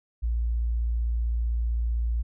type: tone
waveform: sine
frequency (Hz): 57.8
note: A#1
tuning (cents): -14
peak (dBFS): -23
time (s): 0.22-2.23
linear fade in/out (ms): 20
effects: none